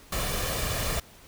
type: noise with comb filter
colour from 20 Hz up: pink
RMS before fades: -29 dBFS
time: 0.12-1 s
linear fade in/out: 5 ms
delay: 1.7 ms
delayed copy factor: +0.5
effects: pink hiss -52 dBFS RMS until 1.27 s